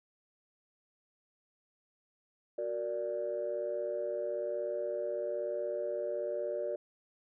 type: chord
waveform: sine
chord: Gb augmented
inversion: none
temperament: equal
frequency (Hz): 370 / 466.2 / 587.3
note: Gb4 / Bb4 / D5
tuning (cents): 0 / 0 / 0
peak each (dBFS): -39 / -38 / -34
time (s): 2.58-6.76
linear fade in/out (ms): 5
effects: tanh soft clip ceiling -25 dBFS